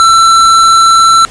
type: tone with hard clipping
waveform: sine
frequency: 1339 Hz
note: E6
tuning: 27 cents sharp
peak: -4 dBFS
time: 0-1.25 s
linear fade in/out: 0 ms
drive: 18 dB
effects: pink hiss -31 dBFS RMS until 1.3 s + resampled to 22050 Hz